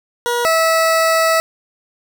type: tone pair in turn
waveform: 20% pulse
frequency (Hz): 479.7 / 650.8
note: A#4 / E5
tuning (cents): +50 / -22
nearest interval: perfect fourth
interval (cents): 528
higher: second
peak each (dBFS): -11 / -7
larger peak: second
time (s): 0.26-0.45 / 0.45-1.4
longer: second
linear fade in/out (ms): 0
effects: none